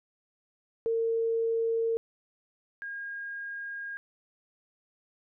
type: tone pair in turn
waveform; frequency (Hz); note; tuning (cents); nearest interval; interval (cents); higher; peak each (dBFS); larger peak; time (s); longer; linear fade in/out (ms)
sine; 455.8 / 1624.3; A#4 / G#6; -39 / -39; octave + minor seventh; 2200; second; -25 / -35; first; 0.86-1.97 / 2.82-3.97; second; 0
effects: none